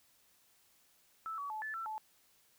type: tone with pitch steps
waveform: sine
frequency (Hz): 1316 / 1135 / 864 / 1742 / 1339 / 868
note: E6 / C#6 / A5 / A6 / E6 / A5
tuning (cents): -3 / +41 / -32 / -18 / +27 / -24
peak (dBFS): -38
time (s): 1.26-1.98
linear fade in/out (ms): 0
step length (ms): 120
effects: white hiss -69 dBFS RMS until 2.58 s